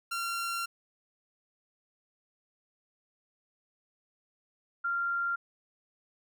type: tone pair in turn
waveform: sawtooth / sine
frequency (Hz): 1374 / 1387.6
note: F6 / F6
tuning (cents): -29 / -12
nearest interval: unison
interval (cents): 17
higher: second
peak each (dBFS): -28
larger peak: neither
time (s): 0.11-0.66 / 4.84-5.36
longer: first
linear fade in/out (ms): 10
effects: none